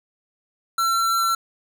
square tone, 1351 Hz, E6, 42 cents sharp, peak -19 dBFS, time 0.78-1.35 s, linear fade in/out 5 ms, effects none

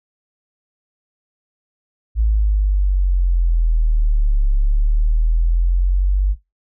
sine exponential two-way sweep, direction down then up, 55 to 34.65 to 49.64 Hz, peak -12 dBFS, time 2.15-6.36 s, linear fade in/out 50 ms, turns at 4.51 s, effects noise-tail reverb RT60 0.2 s tail -21 dB re dry

